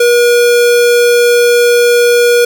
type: tone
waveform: square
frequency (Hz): 480.1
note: B4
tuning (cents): -49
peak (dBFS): -6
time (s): 0-2.45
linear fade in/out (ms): 5
effects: none